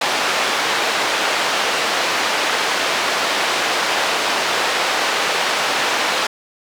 pink band-pass noise, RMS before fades -19 dBFS, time 0.01-6.27 s, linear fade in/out 5 ms, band 590 to 4700 Hz, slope 12 dB/octave, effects none

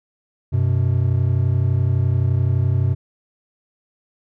triangle tone pair together, 94.8 / 126.54 Hz, F#2 / B2, +43 / +43 cents, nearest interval perfect fourth, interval 500 cents, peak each -16 dBFS, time 0.52-2.95 s, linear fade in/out 20 ms, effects none

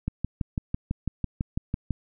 click train, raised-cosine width 5 ms, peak -14 dBFS, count 12, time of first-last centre 0.08-1.907 s, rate 6.02 Hz, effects none

